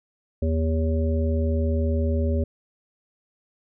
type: harmonic tone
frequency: 80.1 Hz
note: E2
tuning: 49 cents flat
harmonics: 1 / 3 / 5 / 7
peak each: -21 / -28 / -31 / -31 dBFS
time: 0.42-2.44 s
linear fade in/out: 5 ms
effects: none